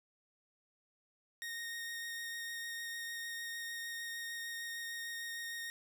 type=tone with vibrato; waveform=sawtooth; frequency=1856 Hz; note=A#6; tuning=8 cents flat; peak=-37 dBFS; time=1.42-5.7 s; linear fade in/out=0 ms; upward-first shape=sine; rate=6.6 Hz; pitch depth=9 cents each way; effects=none